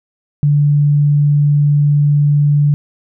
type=tone; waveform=sine; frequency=145.9 Hz; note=D3; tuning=11 cents flat; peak=-8 dBFS; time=0.43-2.74 s; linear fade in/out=0 ms; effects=none